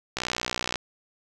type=click train; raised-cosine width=0.2 ms; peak=-10 dBFS; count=37; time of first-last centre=0.17-0.757 s; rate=61.3 Hz; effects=none